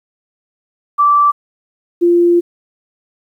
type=tone pair in turn; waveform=sine; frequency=1165 / 346.4 Hz; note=D6 / F4; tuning=-14 / -14 cents; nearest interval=octave + major sixth; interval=2100 cents; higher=first; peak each=-7 dBFS; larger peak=neither; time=0.98-1.32 / 2.01-2.41 s; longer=second; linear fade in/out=20 ms; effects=8-bit